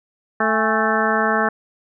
harmonic tone with a mistuned harmonic, 220 Hz, A3, in tune, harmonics 1 / 2 / 3 / 4 / 5 / 6 / 7 / 8, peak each -24 / -24 / -24 / -24 / -24 / -24 / -24 / -24 dBFS, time 0.4-1.49 s, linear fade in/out 5 ms, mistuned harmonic 4, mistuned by -95 cents, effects none

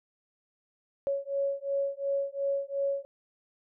sine beating tone pair, 554.4 / 557.2 Hz, C#5 / C#5, 0 / +9 cents, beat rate 2.8 Hz, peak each -31 dBFS, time 1.07-3.05 s, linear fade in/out 0 ms, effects none

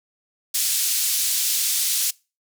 white band-pass noise, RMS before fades -22 dBFS, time 0.54-2.11 s, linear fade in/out 10 ms, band 3800 to 13000 Hz, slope 12 dB/octave, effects noise-tail reverb RT60 0.3 s tail -24 dB re dry

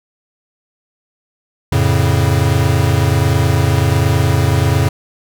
square chord, F augmented, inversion none, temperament equal with one note detuned, 88.68 / 110 / 138.59 Hz, F2 / A2 / C#3, +27 / 0 / 0 cents, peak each -16 dBFS, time 1.72-4.89 s, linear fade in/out 5 ms, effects none

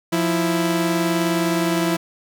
sawtooth tone pair together, 174.6 / 329.6 Hz, F3 / E4, 0 / 0 cents, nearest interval major seventh, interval 1100 cents, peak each -18 / -16 dBFS, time 0.12-1.97 s, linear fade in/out 10 ms, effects none

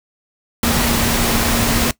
sine tone in noise, 233.1 Hz, A#3, in tune, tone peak -21 dBFS, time 0.63-1.91 s, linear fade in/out 2 ms, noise pink, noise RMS -17 dBFS, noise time 0.63-1.91 s, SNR -7 dB, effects noise-tail reverb RT60 0.1 s tail -19 dB re dry

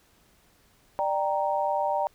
sine chord, G minor, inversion second, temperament equal with one note detuned, 593.8 / 784 / 932.3 Hz, D5 / G5 / Bb5, +19 / 0 / 0 cents, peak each -28 dBFS, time 0.99-2.07 s, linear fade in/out 0 ms, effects pink hiss -62 dBFS RMS until 2.14 s

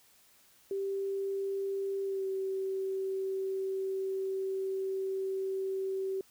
sine tone with pitch glide, 392 to 383.9 Hz, G4 to G4, 0 to -36 cents, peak -31 dBFS, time 0.71-6.21 s, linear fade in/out 2 ms, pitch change -36 cents, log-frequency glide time 2.04-2.26 s, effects white hiss -63 dBFS RMS until 6.3 s

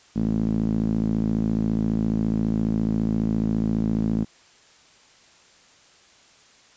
sawtooth tone with band-pass filter, 54.6 Hz, A1, 13 cents flat, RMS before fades -23 dBFS, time 0.15-4.25 s, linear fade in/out 20 ms, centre 220 Hz, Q 3.4, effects white hiss -54 dBFS RMS until 6.76 s + resampled to 16000 Hz

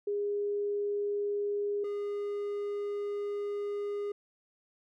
sine / triangle tone pair in turn, 409.1 / 409.1 Hz, G#4 / G#4, -26 / -26 cents, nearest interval unison, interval 0 cents, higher neither, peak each -29 / -30 dBFS, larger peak first, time 0.07-1.84 / 1.84-4.12 s, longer second, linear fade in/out 5 ms, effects none

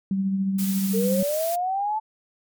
sine tone with tremolo, 193.5 Hz, G3, 22 cents flat, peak -19 dBFS, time 0.11-1.23 s, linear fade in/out 2 ms, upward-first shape triangle, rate 14 Hz, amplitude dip 40%
blue noise, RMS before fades -32 dBFS, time 0.58-1.56 s, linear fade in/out 10 ms
sine linear sweep, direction up, 440 to 880 Hz, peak -22 dBFS, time 0.93-2 s, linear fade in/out 20 ms
effects MP3 96 kbps

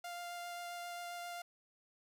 sawtooth tone with vibrato, 698.5 Hz, F5, in tune, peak -39 dBFS, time 0.04-1.42 s, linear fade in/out 5 ms, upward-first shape sine, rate 7.5 Hz, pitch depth 8 cents each way, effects none

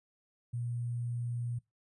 sine tone with sample-and-hold, 119.9 Hz, A#2, 49 cents sharp, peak -33 dBFS, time 0.53-1.59 s, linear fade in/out 10 ms, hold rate 8820 Hz, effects noise-tail reverb RT60 0.2 s tail -22 dB re dry + resampled to 24000 Hz

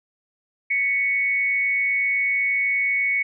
sine tone pair together, 1975.5 / 2223 Hz, B6 / C#7, 0 / +4 cents, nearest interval major second, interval 204 cents, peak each -29 / -19 dBFS, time 0.7-3.23 s, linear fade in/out 10 ms, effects none

